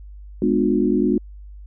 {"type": "chord", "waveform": "sine", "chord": "G# diminished seventh", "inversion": "none", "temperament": "just", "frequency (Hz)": [207.7, 249.2, 299, 358.8], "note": ["G#3", "B3", "D4", "F4"], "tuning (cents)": [0, 16, 31, 47], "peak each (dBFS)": -21, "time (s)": [0.42, 1.18], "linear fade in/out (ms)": 2, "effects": ["added 50 Hz sine -36 dBFS peak until 1.66 s"]}